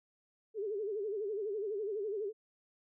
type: tone with vibrato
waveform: sine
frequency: 415.3 Hz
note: G#4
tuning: in tune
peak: -34 dBFS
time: 0.54-2.33 s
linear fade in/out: 50 ms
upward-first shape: sine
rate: 12 Hz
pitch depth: 120 cents each way
effects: none